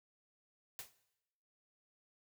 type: noise with exponential decay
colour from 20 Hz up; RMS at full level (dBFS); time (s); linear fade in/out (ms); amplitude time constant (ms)
white; -42; 0.79-0.94; 1; 31
effects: noise-tail reverb RT60 0.9 s tail -17 dB re dry